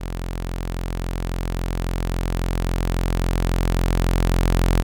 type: tone with level ramp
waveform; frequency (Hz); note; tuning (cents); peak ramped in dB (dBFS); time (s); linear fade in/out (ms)
sawtooth; 43.65; F1; 0; -22 to -11; 0-4.83; 20
effects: none